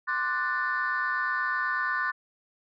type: chord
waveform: sine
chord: D dominant seventh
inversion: third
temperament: equal with one note detuned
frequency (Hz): 1046.5 / 1174.7 / 1480 / 1775.3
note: C6 / D6 / F#6 / A6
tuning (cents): 0 / 0 / 0 / +15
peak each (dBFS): -32 / -32 / -29 / -29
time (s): 0.07-2.12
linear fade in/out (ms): 20
effects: tanh soft clip ceiling -19 dBFS